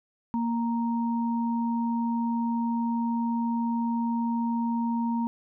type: tone pair together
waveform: sine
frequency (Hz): 233.2 / 932.3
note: A#3 / A#5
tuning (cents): +1 / 0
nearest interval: 2 octaves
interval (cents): 2399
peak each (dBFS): -25 / -32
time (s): 0.34-5.27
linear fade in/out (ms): 0
effects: none